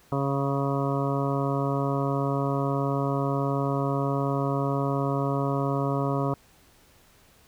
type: harmonic tone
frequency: 138.59 Hz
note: C#3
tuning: in tune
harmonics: 1 / 2 / 3 / 4 / 5 / 7 / 8 / 9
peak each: -27 / -30 / -32 / -33 / -34 / -35 / -36 / -37 dBFS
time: 0.12-6.34 s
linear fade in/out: 2 ms
effects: pink hiss -58 dBFS RMS until 7.47 s